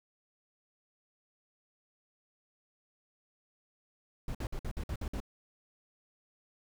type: noise bursts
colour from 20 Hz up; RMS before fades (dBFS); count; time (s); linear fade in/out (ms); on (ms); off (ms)
brown; -36; 8; 4.28-5.202; 2; 68; 54
effects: none